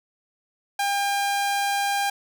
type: tone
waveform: sawtooth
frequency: 802 Hz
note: G5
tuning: 39 cents sharp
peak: -18 dBFS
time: 0.79-2.1 s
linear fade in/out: 5 ms
effects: none